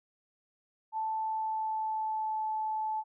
sine tone with pitch glide, 879 to 868.9 Hz, A5 to A5, -2 to -22 cents, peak -30 dBFS, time 0.92-3.04 s, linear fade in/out 50 ms, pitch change -20 cents, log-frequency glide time 1.18-2.45 s, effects none

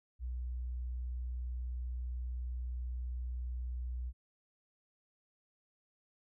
sine tone, 61.5 Hz, B1, 7 cents flat, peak -36 dBFS, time 0.19-4.13 s, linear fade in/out 50 ms, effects none

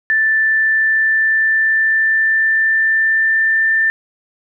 sine tone with pitch glide, 1764 to 1784.5 Hz, A6 to A6, +4 to +24 cents, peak -11 dBFS, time 0.1-3.9 s, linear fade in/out 0 ms, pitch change +20 cents, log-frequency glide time 0.32-3.78 s, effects none

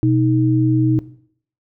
sine tone pair together, 124.6 / 314 Hz, B2 / D#4, +16 / +16 cents, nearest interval octave + major third, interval 1600 cents, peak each -15 dBFS, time 0.03-0.99 s, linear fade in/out 0 ms, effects noise-tail reverb RT60 0.6 s tail -17 dB re dry

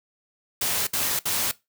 white noise bursts, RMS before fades -25 dBFS, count 3, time 0.61-1.514 s, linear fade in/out 5 ms, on 260 ms, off 62 ms, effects noise-tail reverb RT60 0.2 s tail -19 dB re dry

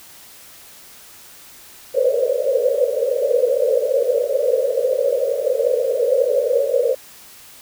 white band-pass noise, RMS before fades -18 dBFS, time 1.94-6.95 s, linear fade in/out 10 ms, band 470 to 560 Hz, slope 96 dB/octave, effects white hiss -43 dBFS RMS until 7.61 s

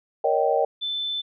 sine chord, Eb dominant seventh, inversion second, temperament just, 466.7 / 560 / 622.3 / 777.8 Hz, Bb4 / Db5 / Eb5 / G5, +2 / +18 / 0 / -14 cents, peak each -24 dBFS, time 0.24-0.65 s, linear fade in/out 5 ms
sine tone, 3525 Hz, A7, 2 cents sharp, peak -25 dBFS, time 0.81-1.22 s, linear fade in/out 20 ms
effects none

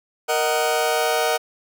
sawtooth chord, D# minor, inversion second, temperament just, 466.7 / 622.3 / 746.7 Hz, A#4 / D#5 / F#5, +2 / 0 / +16 cents, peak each -19 dBFS, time 0.28-1.38 s, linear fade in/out 20 ms, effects none

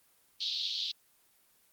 white band-pass noise, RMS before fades -33 dBFS, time 0.4-0.92 s, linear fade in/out 10 ms, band 3300 to 4500 Hz, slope 48 dB/octave, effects white hiss -67 dBFS RMS until 1.72 s + Opus 24 kbps

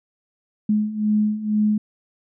sine beating tone pair, 210.5 / 212.6 Hz, G#3 / G#3, +24 / +41 cents, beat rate 2.1 Hz, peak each -23 / -19 dBFS, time 0.69-1.78 s, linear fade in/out 5 ms, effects none

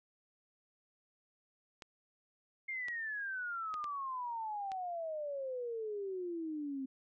clicks, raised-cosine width 0.2 ms, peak -30 dBFS, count 5, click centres 1.822 / 2.884 / 3.741 / 3.842 / 4.718 s
sine exponential sweep, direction down, 2141 to 261.6 Hz, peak -37 dBFS, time 2.68-6.86 s, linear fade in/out 10 ms
effects none

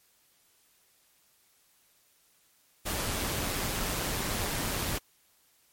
pink noise with amplitude modulation, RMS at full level -30 dBFS, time 2.85-4.99 s, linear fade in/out 20 ms, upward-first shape sine, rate 189 Hz, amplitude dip 40%, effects white hiss -66 dBFS RMS until 5.72 s + MP3 64 kbps

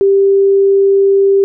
sine tone, 393.5 Hz, G4, 7 cents sharp, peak -6 dBFS, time 0.01-1.44 s, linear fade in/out 0 ms, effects none

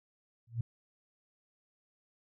sine tone with exponential growth, 116.54 Hz, A#2, in tune, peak -26 dBFS, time 0.47-0.61 s, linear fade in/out 5 ms, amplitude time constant 30 ms, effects none

